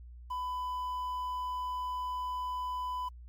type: tone with quantisation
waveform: triangle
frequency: 1000 Hz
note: B5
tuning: 21 cents sharp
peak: -31 dBFS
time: 0.3-3.09 s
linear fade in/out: 10 ms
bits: 10
effects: added 60 Hz sine -46 dBFS peak until 3.28 s + MP3 96 kbps